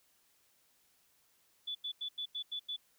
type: tone bursts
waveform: sine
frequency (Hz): 3460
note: A7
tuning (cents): -30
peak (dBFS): -36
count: 7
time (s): 1.67-2.765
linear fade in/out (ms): 10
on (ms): 81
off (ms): 88
effects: white hiss -71 dBFS RMS until 2.98 s